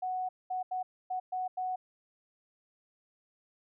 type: tone bursts at uneven times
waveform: sine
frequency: 740 Hz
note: F#5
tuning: in tune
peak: -31 dBFS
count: 6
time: 0.02-0.29 / 0.5-0.63 / 0.71-0.83 / 1.1-1.2 / 1.32-1.48 / 1.57-1.76 s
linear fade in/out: 10 ms
effects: none